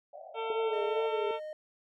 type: band-pass noise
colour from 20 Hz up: pink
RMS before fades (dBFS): -47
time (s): 0.13-1.07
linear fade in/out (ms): 5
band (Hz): 590 to 730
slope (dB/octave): 96
type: harmonic tone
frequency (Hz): 449.5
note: A4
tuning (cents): +37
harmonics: 1 / 2 / 3 / 5 / 6 / 7 / 8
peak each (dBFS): -35 / -37 / -42 / -47 / -48 / -48 / -54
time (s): 0.34-1.4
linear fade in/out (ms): 50
type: tone with vibrato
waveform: sine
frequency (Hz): 430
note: A4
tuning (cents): -40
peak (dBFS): -31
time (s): 0.5-1.31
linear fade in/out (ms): 2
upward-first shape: triangle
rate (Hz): 2.3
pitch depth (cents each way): 89
type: tone with pitch glide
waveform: triangle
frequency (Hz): 610 to 615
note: D#5 to D#5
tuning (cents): -34 to -20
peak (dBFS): -36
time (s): 0.73-1.53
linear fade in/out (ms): 2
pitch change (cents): +14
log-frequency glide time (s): 0.87-1.31
effects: none